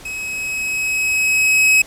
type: tone with level ramp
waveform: 45% pulse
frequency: 2555 Hz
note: D#7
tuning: 45 cents sharp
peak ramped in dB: -25 to -9 dBFS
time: 0.05-1.82 s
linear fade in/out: 5 ms
effects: pink hiss -40 dBFS RMS until 1.86 s + low-pass 12000 Hz 12 dB/octave